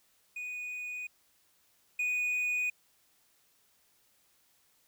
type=tone pair in turn; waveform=triangle; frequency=2474 / 2474 Hz; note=D#7 / D#7; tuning=-10 / -10 cents; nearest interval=unison; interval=0 cents; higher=neither; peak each=-35 / -27 dBFS; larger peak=second; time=0.36-1.07 / 1.99-2.7 s; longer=neither; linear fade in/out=5 ms; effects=white hiss -69 dBFS RMS until 4.87 s